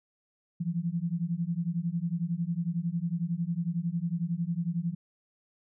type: beating tone pair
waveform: sine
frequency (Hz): 164.81 / 175.81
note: E3 / F3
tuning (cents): 0 / +12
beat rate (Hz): 11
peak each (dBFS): -31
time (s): 0.6-4.95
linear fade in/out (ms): 10
effects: none